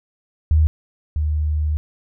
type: tone pair in turn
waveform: sine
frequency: 77.78 / 76.09 Hz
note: D#2 / D#2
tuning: 0 / -38 cents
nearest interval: unison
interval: 38 cents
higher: first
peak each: -11 / -17 dBFS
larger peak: first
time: 0.51-0.67 / 1.16-1.77 s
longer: second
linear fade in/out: 0 ms
effects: none